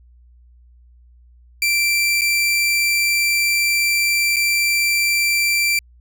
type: tone with dropouts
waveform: sawtooth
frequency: 2349 Hz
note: D7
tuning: in tune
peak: -12 dBFS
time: 1.62-5.79 s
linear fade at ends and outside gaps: 2 ms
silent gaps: 2.211-2.217 / 4.361-4.366 s
effects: added 60 Hz sine -46 dBFS peak until 6 s